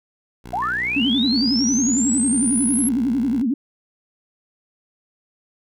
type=tone; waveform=10% pulse; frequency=60.9 Hz; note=B1; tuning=24 cents flat; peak=-27 dBFS; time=0.44-3.43 s; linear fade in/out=10 ms
type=linear sweep; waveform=sine; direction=up; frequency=659.3 to 11250 Hz; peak=-20 dBFS; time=0.53-2.89 s; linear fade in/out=5 ms
type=tone with exponential decay; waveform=sine; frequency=1760 Hz; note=A6; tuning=in tune; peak=-25 dBFS; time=0.62-1.02 s; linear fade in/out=5 ms; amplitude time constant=85 ms
type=tone with vibrato; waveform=sine; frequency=251.8 Hz; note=B3; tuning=34 cents sharp; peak=-17 dBFS; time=0.96-3.54 s; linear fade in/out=5 ms; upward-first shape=sine; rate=11 Hz; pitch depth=230 cents each way
effects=none